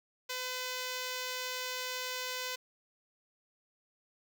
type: tone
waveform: 5% pulse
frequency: 506 Hz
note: B4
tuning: 42 cents sharp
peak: -24 dBFS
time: 0.29-2.56 s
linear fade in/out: 10 ms
effects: none